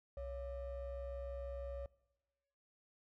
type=ring-modulated tone; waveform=triangle; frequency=311.1 Hz; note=D#4; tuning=in tune; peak=-37 dBFS; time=0.17-1.86 s; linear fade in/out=2 ms; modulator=248 Hz; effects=noise-tail reverb RT60 1.0 s tail -21 dB re dry